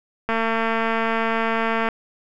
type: click train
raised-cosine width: 0.5 ms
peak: -8 dBFS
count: 362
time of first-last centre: 0.29-1.887 s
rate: 226 Hz
effects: none